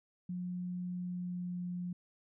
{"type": "tone with pitch glide", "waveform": "sine", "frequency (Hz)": [179.3, 177.86], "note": ["F3", "F3"], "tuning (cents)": [46, 32], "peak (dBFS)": -36, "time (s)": [0.29, 1.93], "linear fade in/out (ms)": 5, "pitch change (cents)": -14, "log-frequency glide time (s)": [0.92, 1.62], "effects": []}